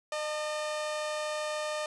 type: tone pair together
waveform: sawtooth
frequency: 608 / 895.6 Hz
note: D#5 / A5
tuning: -40 / +30 cents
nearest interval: perfect fifth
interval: 670 cents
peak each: -28 / -39 dBFS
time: 0.12-1.86 s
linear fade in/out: 2 ms
effects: resampled to 22050 Hz + 10-bit